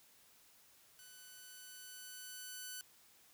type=tone with level ramp; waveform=5% pulse; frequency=1500 Hz; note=F#6; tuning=23 cents sharp; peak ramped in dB=-45 to -33 dBFS; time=0.99-2.81 s; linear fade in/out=0 ms; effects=white hiss -66 dBFS RMS until 3.33 s